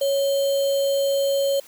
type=tone with sample-and-hold; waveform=sine; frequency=554.4 Hz; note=C#5; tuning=in tune; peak=-18 dBFS; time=0.01-1.6 s; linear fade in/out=5 ms; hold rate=3675 Hz; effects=white hiss -48 dBFS RMS until 1.67 s + high-pass 150 Hz 12 dB/octave